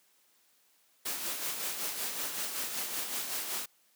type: noise with tremolo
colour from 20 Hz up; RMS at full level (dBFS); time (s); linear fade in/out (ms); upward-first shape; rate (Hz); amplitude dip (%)
white; -34; 1.05-3.66; 10; sine; 5.3; 45
effects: white hiss -68 dBFS RMS until 3.95 s + high-pass 200 Hz 12 dB/octave